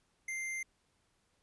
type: tone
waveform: square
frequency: 2093 Hz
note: C7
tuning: in tune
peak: -37 dBFS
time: 0.28-0.63 s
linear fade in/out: 5 ms
effects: pink hiss -75 dBFS RMS until 1.42 s + resampled to 24000 Hz